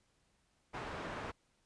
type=low-pass noise; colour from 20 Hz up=white; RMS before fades=-43 dBFS; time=0.73-1.32 s; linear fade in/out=20 ms; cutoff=1300 Hz; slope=12 dB/octave; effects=pink hiss -75 dBFS RMS until 1.65 s + resampled to 22050 Hz